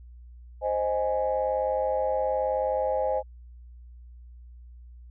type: chord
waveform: sine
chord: Ab major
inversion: first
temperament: equal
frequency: 523.3 / 622.3 / 830.6 Hz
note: C5 / Eb5 / Ab5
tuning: 0 / 0 / 0 cents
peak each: -26 / -28 / -29 dBFS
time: 0.61-3.23 s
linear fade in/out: 50 ms
effects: tanh soft clip ceiling -15 dBFS + added 60 Hz sine -44 dBFS peak until 5.1 s